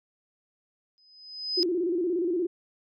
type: tone with exponential growth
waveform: sine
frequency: 5030 Hz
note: D#8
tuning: 18 cents sharp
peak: -21 dBFS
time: 0.98-1.63 s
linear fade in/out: 0 ms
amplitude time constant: 140 ms
type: tone with vibrato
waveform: sine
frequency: 349.2 Hz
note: F4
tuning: in tune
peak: -24 dBFS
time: 1.57-2.47 s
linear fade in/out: 10 ms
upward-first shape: square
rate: 17 Hz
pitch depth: 84 cents each way
effects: none